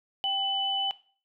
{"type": "tone pair together", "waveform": "sine", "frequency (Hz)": [784, 2998], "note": ["G5", "F#7"], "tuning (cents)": [0, 22], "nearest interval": "octave + major seventh", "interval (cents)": 2322, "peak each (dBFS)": [-31, -26], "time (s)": [0.24, 0.91], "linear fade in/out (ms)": 0, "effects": ["noise-tail reverb RT60 0.4 s tail -17 dB re dry"]}